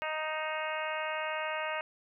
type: harmonic tone with a mistuned harmonic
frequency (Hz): 311.1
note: D#4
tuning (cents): 0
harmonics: 2 / 3 / 4 / 5 / 6 / 7 / 8 / 9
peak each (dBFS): -37 / -39 / -40 / -41 / -42 / -42 / -43 / -44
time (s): 0.02-1.81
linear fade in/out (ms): 0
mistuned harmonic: 8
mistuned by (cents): +29
effects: none